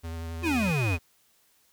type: tone with vibrato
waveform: square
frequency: 82.41 Hz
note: E2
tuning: in tune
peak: -34 dBFS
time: 0.03-0.72 s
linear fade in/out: 20 ms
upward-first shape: triangle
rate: 11 Hz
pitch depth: 23 cents each way
type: exponential sweep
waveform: square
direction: down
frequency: 370 to 77.78 Hz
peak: -25 dBFS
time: 0.42-0.99 s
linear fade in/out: 50 ms
type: tone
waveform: sine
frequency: 2489 Hz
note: D#7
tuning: in tune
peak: -31 dBFS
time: 0.43-0.97 s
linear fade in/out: 10 ms
effects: white hiss -65 dBFS RMS until 1.72 s